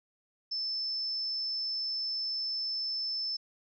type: tone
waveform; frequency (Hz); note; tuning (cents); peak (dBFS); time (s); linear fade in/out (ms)
sine; 5274; E8; 0; -31; 0.51-3.37; 10
effects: none